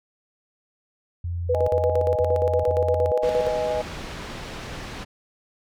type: tone bursts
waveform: sine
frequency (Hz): 86.4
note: F2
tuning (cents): -18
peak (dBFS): -25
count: 4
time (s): 1.24-3.114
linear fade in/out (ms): 5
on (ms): 440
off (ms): 38
type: tone with tremolo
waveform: sine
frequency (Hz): 493.9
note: B4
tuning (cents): 0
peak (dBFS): -18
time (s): 1.49-3.49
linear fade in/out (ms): 10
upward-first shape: square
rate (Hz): 8.6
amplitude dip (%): 80
type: chord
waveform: sine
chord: G# minor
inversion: first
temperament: equal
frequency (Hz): 493.9 / 622.3 / 830.6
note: B4 / D#5 / G#5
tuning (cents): 0 / 0 / 0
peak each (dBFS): -27 / -24 / -30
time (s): 1.54-3.82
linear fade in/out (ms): 10
type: low-pass noise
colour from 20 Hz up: pink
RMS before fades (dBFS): -35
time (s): 3.22-5.05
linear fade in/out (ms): 20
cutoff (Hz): 4600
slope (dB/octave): 12
effects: none